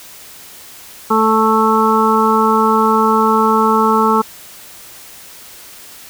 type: harmonic tone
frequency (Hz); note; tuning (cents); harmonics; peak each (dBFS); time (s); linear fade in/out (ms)
220; A3; 0; 1 / 2 / 4 / 5 / 6; -16 / -16 / -16 / -16 / -16; 1.1-4.22; 10
effects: white hiss -37 dBFS RMS until 6.09 s